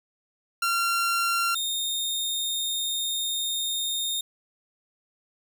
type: tone pair in turn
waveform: sawtooth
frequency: 1375 / 3671 Hz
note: F6 / A#7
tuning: -27 / -27 cents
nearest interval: octave + perfect fourth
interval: 1700 cents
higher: second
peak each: -19 / -23 dBFS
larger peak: first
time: 0.62-1.55 / 1.55-4.21 s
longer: second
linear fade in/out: 5 ms
effects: none